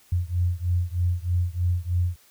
sine beating tone pair, 87 / 90.2 Hz, F2 / F#2, -6 / -44 cents, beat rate 3.2 Hz, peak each -24 / -25 dBFS, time 0.12-2.16 s, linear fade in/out 5 ms, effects white hiss -57 dBFS RMS until 2.3 s

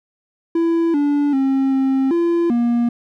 triangle tone with pitch steps, 333.5 / 288.9 / 268.9 / 267 / 340.7 / 237.4 Hz, E4 / D4 / C4 / C4 / F4 / A#3, +20 / -28 / +47 / +35 / -43 / +32 cents, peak -12 dBFS, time 0.55-2.89 s, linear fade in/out 5 ms, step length 390 ms, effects none

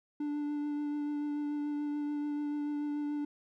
triangle tone with vibrato, 293.7 Hz, D4, in tune, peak -30 dBFS, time 0.2-3.25 s, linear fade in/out 5 ms, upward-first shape triangle, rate 6.9 Hz, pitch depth 16 cents each way, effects none

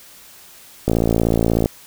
click train, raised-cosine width 2 ms, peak -3 dBFS, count 45, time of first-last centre 0.88-1.659 s, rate 56.5 Hz, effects white hiss -44 dBFS RMS until 1.86 s

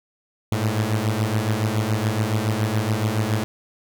sawtooth beating tone pair, 104.9 / 112 Hz, G#2 / A2, +18 / +31 cents, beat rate 7.1 Hz, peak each -19 / -19 dBFS, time 0.52-3.44 s, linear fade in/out 0 ms, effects none

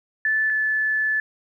sine tone pair in turn, 1748 / 1736.9 Hz, A6 / A6, -12 / -23 cents, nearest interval unison, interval 11 cents, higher first, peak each -18 / -19 dBFS, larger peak first, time 0.25-0.5 / 0.5-1.2 s, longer second, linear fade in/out 2 ms, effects 10-bit

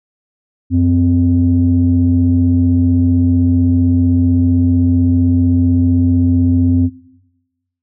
sine tone pair together, 91.43 / 258.6 Hz, F#2 / C4, -20 / -20 cents, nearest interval octave + tritone, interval 1800 cents, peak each -11 dBFS, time 0.7-6.9 s, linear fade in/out 50 ms, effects noise-tail reverb RT60 1.0 s tail -19 dB re dry + tanh soft clip ceiling -2 dBFS

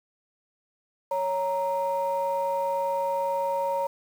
sine tone pair together, 554.4 / 932.4 Hz, C#5 / A#5, 0 / 0 cents, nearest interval major sixth, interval 900 cents, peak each -26 dBFS, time 1.11-3.87 s, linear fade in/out 5 ms, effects tanh soft clip ceiling -18 dBFS + 8-bit

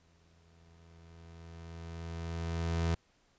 30% pulse tone with exponential growth, 83.4 Hz, E2, 21 cents sharp, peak -25 dBFS, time 0-2.95 s, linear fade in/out 5 ms, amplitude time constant 640 ms, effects pink hiss -70 dBFS RMS until 3.38 s + resampled to 16000 Hz

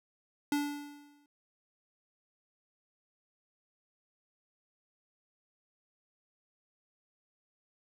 square tone with exponential decay, 290 Hz, D4, 22 cents flat, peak -27 dBFS, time 0.52-1.26 s, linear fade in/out 2 ms, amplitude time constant 160 ms, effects none

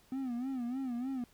triangle tone with vibrato, 252.9 Hz, B3, 41 cents sharp, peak -32 dBFS, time 0.12-1.24 s, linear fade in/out 2 ms, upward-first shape sine, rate 3.3 Hz, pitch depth 120 cents each way, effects pink hiss -65 dBFS RMS until 1.33 s

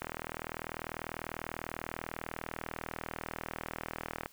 click train, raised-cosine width 0.5 ms, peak -21 dBFS, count 171, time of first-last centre 0.02-4.259 s, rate 40.1 Hz, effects white hiss -60 dBFS RMS until 4.32 s

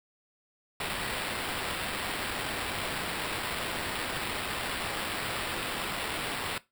white noise with sample-and-hold, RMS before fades -34 dBFS, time 0.8-6.58 s, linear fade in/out 2 ms, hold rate 6300 Hz, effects noise-tail reverb RT60 0.2 s tail -18 dB re dry

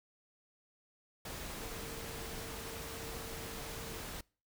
sine tone in noise, 453.8 Hz, A#4, 47 cents flat, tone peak -50 dBFS, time 1.6-4.02 s, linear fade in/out 5 ms, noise pink, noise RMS -44 dBFS, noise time 1.25-4.21 s, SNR -9 dB, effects noise-tail reverb RT60 0.4 s tail -26 dB re dry

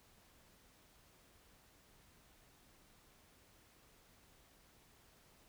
silence, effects pink hiss -67 dBFS RMS until 5.48 s

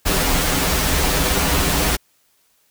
pink noise with comb filter, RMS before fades -18 dBFS, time 0.05-1.97 s, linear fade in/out 20 ms, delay 8.9 ms, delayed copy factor -0.85, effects white hiss -61 dBFS RMS until 2.7 s

